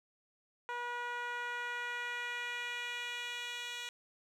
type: tone with band-pass filter sweep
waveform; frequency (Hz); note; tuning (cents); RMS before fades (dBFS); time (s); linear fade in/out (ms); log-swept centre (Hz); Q
10% pulse; 483.1; B4; -38; -40; 0.69-3.89; 0; 1000 to 3900; 1.3
effects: none